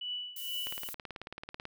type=tone with tremolo; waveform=sine; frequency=2960 Hz; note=F#7; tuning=in tune; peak=-33 dBFS; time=0.01-0.88 s; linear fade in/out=5 ms; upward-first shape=triangle; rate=2.2 Hz; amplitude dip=85%
type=noise; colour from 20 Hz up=violet; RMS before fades=-42 dBFS; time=0.36-0.94 s; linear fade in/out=5 ms
type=click train; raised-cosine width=0.3 ms; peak=-25 dBFS; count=19; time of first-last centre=0.67-1.654 s; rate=18.3 Hz
effects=none